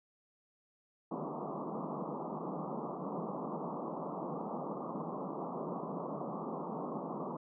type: band-pass noise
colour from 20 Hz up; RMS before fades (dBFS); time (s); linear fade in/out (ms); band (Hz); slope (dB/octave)
pink; -40; 1.11-7.37; 5; 150 to 1200; 96
effects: none